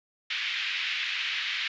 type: band-pass noise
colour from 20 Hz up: pink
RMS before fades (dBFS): -31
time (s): 0.3-1.68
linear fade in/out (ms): 5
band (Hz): 2000 to 3500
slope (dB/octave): 24
effects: resampled to 16000 Hz